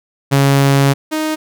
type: tone pair in turn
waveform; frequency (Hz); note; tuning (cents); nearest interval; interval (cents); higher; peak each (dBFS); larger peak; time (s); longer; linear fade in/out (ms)
sawtooth; 138.59 / 311.1; C#3 / D#4; 0 / 0; octave + major second; 1400; second; -5 / -12; first; 0.31-0.94 / 1.11-1.36; first; 20
effects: none